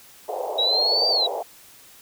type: band-pass noise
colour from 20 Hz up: pink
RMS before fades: -28 dBFS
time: 0.28-1.43 s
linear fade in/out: 10 ms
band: 440 to 840 Hz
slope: 48 dB/octave
type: linear two-way sweep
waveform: sine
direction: up then down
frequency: 3825 to 4699 to 3825 Hz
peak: -18 dBFS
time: 0.58-1.27 s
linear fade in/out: 10 ms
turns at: 1.09 s
effects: white hiss -49 dBFS RMS until 2.01 s